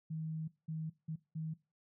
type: tone bursts at uneven times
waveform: sine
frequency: 158.6 Hz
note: D#3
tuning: 33 cents sharp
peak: -37 dBFS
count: 4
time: 0.1-0.48 / 0.68-0.9 / 1.08-1.16 / 1.35-1.54 s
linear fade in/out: 10 ms
effects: noise-tail reverb RT60 0.3 s tail -20 dB re dry